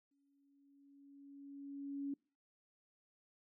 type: tone with exponential growth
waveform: sine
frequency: 280 Hz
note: C#4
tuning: 18 cents sharp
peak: -37 dBFS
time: 0.11-2.14 s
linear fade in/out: 5 ms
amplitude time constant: 440 ms
effects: noise-tail reverb RT60 0.4 s tail -26 dB re dry